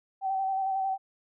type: tone with vibrato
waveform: sine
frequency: 770 Hz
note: G5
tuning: 31 cents flat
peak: -26 dBFS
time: 0.21-0.98 s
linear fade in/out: 50 ms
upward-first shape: square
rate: 11 Hz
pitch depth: 20 cents each way
effects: none